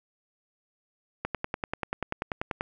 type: click train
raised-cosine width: 0.5 ms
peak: -14 dBFS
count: 15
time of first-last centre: 1.25-2.609 s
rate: 10.3 Hz
effects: none